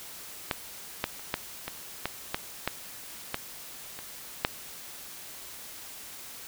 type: clicks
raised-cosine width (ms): 0.3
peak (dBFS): -10 / -10 / -29 / -10 / -17 / -12 / -11 / -10 / -12 / -23 / -6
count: 11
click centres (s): 0.512 / 1.041 / 1.195 / 1.341 / 1.68 / 2.056 / 2.345 / 2.676 / 3.344 / 3.99 / 4.449
effects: white hiss -44 dBFS RMS until 6.47 s